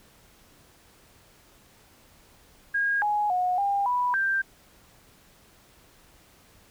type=tone with pitch steps; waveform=sine; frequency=1630 / 834 / 727 / 801 / 985 / 1577 Hz; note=G#6 / G#5 / F#5 / G5 / B5 / G6; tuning=-33 / +7 / -31 / +37 / -5 / +10 cents; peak=-22 dBFS; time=2.74-4.42 s; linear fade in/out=10 ms; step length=280 ms; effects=pink hiss -57 dBFS RMS until 6.7 s